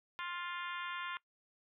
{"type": "harmonic tone", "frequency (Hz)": 350.5, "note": "F4", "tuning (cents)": 6, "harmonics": [3, 4, 5, 6, 7, 8, 9, 10], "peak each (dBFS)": [-43, -45, -47, -49, -50, -51, -52, -53], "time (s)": [0.19, 1.17], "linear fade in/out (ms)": 0, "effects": ["noise-tail reverb RT60 0.1 s tail -21 dB re dry"]}